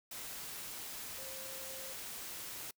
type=tone in noise; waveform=sine; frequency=531 Hz; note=C5; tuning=25 cents sharp; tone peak=-51 dBFS; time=1.18-1.93 s; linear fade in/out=5 ms; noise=white; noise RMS=-45 dBFS; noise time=0.11-2.71 s; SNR=-9 dB; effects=noise-tail reverb RT60 0.1 s tail -26 dB re dry